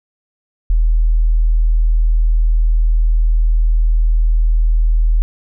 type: tone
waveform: sine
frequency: 40 Hz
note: D#1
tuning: 49 cents sharp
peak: -9 dBFS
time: 0.7-5.22 s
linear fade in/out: 0 ms
effects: none